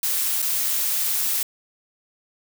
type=noise with dropouts; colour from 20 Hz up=blue; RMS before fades=-23 dBFS; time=0.03-1.43 s; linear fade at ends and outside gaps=2 ms; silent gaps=0.42-0.424 s; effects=none